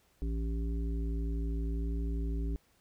harmonic tone, 56.2 Hz, A1, 37 cents sharp, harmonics 1 / 3 / 5 / 7, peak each -31 / -42 / -42 / -47 dBFS, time 0.22-2.56 s, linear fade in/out 0 ms, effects pink hiss -69 dBFS RMS until 2.8 s

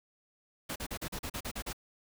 pink noise bursts, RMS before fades -38 dBFS, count 10, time 0.69-1.731 s, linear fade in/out 10 ms, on 69 ms, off 39 ms, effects none

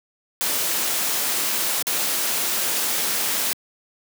white noise with dropouts, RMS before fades -23 dBFS, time 0.41-3.53 s, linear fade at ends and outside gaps 0 ms, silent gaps 1.824-1.869 s, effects high-pass 200 Hz 12 dB/octave

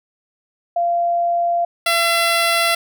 sine / 10% pulse tone pair in turn, 690 / 677 Hz, F5 / E5, -21 / +46 cents, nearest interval unison, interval 33 cents, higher first, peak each -15 / -6 dBFS, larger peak second, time 0.76-1.65 / 1.86-2.75 s, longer neither, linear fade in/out 5 ms, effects none

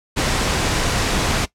pink noise, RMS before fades -19 dBFS, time 0.16-1.46 s, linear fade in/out 20 ms, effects noise-tail reverb RT60 0.1 s tail -18 dB re dry + low-pass 8000 Hz 12 dB/octave

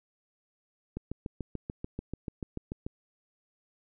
click train, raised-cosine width 3 ms, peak -22 dBFS, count 14, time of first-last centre 0.97-2.865 s, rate 6.86 Hz, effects none

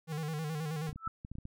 square tone with vibrato, 155.4 Hz, D#3, 2 cents flat, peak -35 dBFS, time 0.07-0.93 s, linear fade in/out 50 ms, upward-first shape square, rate 9.4 Hz, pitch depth 66 cents each way
clicks, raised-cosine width 5 ms, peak -31 dBFS, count 9, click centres 0.893 / 0.928 / 0.96 / 1.074 / 1.249 / 1.316 / 1.354 / 1.385 / 1.454 s
sine tone with exponential growth, 1318.5 Hz, E6, in tune, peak -29 dBFS, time 0.97-1.08 s, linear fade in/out 5 ms, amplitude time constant 23 ms
effects none

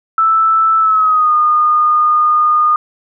sine tone with pitch glide, 1318.5 to 1223.1 Hz, E6 to D#6, 0 to -30 cents, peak -8 dBFS, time 0.18-2.76 s, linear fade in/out 2 ms, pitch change -130 cents, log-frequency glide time 0.79-1.34 s, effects none

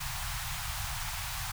pink band-stop noise, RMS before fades -36 dBFS, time 0-1.52 s, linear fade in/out 10 ms, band 150 to 740 Hz, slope 48 dB/octave, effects none

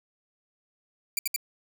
5% pulse tone bursts, 2349 Hz, D7, in tune, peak -15 dBFS, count 3, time 1.17-1.362 s, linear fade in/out 2 ms, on 20 ms, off 66 ms, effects none

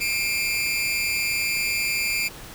sawtooth tone with amplitude modulation, 2376 Hz, D7, 20 cents sharp, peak -15 dBFS, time 0-2.29 s, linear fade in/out 20 ms, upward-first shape sine, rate 220 Hz, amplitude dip 90%, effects pink hiss -41 dBFS RMS until 2.54 s

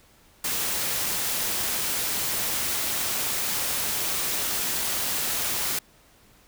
white noise, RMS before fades -27 dBFS, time 0.44-5.79 s, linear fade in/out 5 ms, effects pink hiss -57 dBFS RMS until 6.47 s

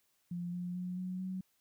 sine tone with pitch steps, 174.61 / 177.56 / 180.56 / 183.61 / 186.71 Hz, F3 / F3 / F#3 / F#3 / F#3, 0 / +29 / -42 / -13 / +16 cents, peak -36 dBFS, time 0.31-1.41 s, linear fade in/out 5 ms, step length 220 ms, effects white hiss -75 dBFS RMS until 1.6 s

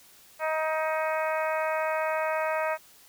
harmonic tone, 314.7 Hz, D#4, 20 cents sharp, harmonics 2 / 3 / 4 / 5 / 6 / 7 / 8, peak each -28 / -32 / -34 / -36 / -38 / -39 / -40 dBFS, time 0.39-2.78 s, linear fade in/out 50 ms, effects white hiss -55 dBFS RMS until 3.08 s

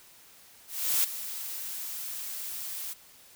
blue noise with ADSR envelope, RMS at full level -24 dBFS, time 0.67-2.94 s, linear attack 370 ms, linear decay 9 ms, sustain -13 dB, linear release 18 ms, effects white hiss -55 dBFS RMS until 3.35 s

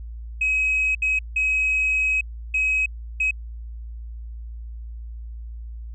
sine tone bursts at uneven times, 2545 Hz, D#7, 39 cents sharp, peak -17 dBFS, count 5, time 0.41-0.95 / 1.02-1.19 / 1.36-2.21 / 2.54-2.86 / 3.2-3.31 s, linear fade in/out 5 ms, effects tanh soft clip ceiling -15 dBFS + added 57 Hz sine -32 dBFS peak until 5.94 s

